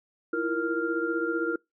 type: tone cluster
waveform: sine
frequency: 326.3 / 341.8 / 468.3 / 1396 Hz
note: E4 / F4 / A#4 / F6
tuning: -18 / -37 / +8 / -1 cents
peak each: -31 dBFS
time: 0.33-1.56 s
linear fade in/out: 5 ms
effects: noise-tail reverb RT60 0.2 s tail -26 dB re dry